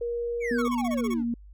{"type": "tone", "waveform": "sine", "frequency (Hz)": 473.5, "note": "A#4", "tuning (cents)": 27, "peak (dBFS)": -27, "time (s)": [0.01, 0.68], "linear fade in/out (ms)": 5}
{"type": "exponential sweep", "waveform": "triangle", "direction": "down", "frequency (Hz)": [2396, 260.9], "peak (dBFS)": -29, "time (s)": [0.4, 1.25], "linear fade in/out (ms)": 50}
{"type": "tone with pitch glide", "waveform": "sine", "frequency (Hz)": [243.2, 235.3], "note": ["B3", "A#3"], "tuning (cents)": [-26, 16], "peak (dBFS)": -25, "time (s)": [0.51, 1.34], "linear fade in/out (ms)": 2, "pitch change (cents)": -58, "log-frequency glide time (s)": [0.73, 1.1]}
{"type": "tone bursts", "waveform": "25% pulse", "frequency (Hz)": 1108.7, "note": "C#6", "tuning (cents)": 0, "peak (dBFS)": -30, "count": 9, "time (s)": [0.58, 1.143], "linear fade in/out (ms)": 10, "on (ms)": 43, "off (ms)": 22}
{"effects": ["added 50 Hz sine -45 dBFS peak until 1.53 s"]}